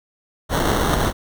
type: noise with sample-and-hold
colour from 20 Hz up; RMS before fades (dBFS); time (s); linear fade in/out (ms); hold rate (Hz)
pink; -19; 0.49-1.13; 50; 2450
effects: none